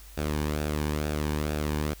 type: tone with flanger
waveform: sawtooth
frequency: 75.2 Hz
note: D2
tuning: 42 cents sharp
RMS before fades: -29 dBFS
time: 0.17-1.94 s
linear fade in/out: 10 ms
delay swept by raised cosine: 0.96 to 1.54 ms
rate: 2.2 Hz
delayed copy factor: -0.5
effects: added 50 Hz sine -46 dBFS peak until 2 s + white hiss -52 dBFS RMS until 2 s